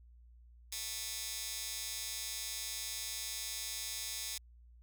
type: tone with high-pass filter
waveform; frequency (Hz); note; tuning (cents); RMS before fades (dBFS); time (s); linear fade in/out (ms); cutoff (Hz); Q
15% pulse; 220; A3; 0; -41; 0.72-4.38; 5; 4900; 0.84
effects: added 59 Hz sine -56 dBFS peak until 4.82 s